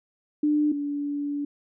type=tone pair in turn; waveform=sine; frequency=298.4 / 288.2 Hz; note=D4 / D4; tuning=+28 / -33 cents; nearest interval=minor second; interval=61 cents; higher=first; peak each=-19 / -26 dBFS; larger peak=first; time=0.43-0.72 / 0.72-1.45 s; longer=second; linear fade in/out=5 ms; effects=none